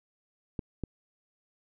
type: clicks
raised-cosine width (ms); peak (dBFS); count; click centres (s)
3; -20; 2; 0.592 / 0.837
effects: none